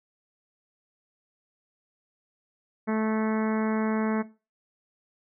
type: harmonic tone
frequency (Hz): 218.4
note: A3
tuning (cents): -13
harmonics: 1 / 2 / 3 / 4 / 5 / 6 / 7 / 8 / 9 / 10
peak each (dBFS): -25 / -31 / -35 / -37 / -39 / -41 / -42 / -43 / -44 / -45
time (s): 2.87-4.23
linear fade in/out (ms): 20
effects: noise-tail reverb RT60 0.3 s tail -17 dB re dry